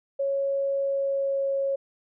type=tone with pitch glide; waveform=sine; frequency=552 to 548.5 Hz; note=C#5 to C#5; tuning=-7 to -18 cents; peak=-23 dBFS; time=0.19-1.76 s; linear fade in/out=10 ms; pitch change=-11 cents; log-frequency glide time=0.81-1.47 s; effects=none